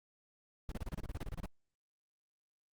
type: noise bursts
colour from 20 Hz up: brown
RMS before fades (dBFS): -39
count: 14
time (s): 0.69-1.459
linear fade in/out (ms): 2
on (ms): 28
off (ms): 29
effects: Opus 48 kbps